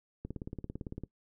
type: click train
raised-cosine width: 3 ms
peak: -26 dBFS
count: 15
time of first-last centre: 0.25-1.037 s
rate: 17.8 Hz
effects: noise-tail reverb RT60 0.1 s tail -20 dB re dry